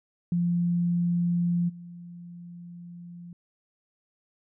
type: tone with level steps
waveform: sine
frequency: 173.5 Hz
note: F3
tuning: 11 cents flat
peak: -22 / -40 dBFS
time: 0.32-3.33 s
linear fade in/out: 2 ms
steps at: 1.68 s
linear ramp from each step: 20 ms
effects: none